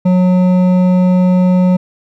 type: tone with hard clipping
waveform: sine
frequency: 182.3 Hz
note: F#3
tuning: 25 cents flat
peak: -9 dBFS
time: 0.05-1.77 s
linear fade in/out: 10 ms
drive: 9 dB
effects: none